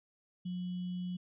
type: tone with sample-and-hold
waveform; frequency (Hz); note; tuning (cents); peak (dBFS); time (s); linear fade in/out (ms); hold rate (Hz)
sine; 180; F#3; -47; -35; 0.45-1.17; 10; 3150
effects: resampled to 8000 Hz